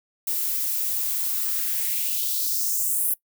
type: noise with high-pass filter sweep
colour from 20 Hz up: violet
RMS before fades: -25 dBFS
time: 0.27-3.14 s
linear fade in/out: 5 ms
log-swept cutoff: 230 to 11000 Hz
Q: 2.5
effects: noise-tail reverb RT60 0.1 s tail -21 dB re dry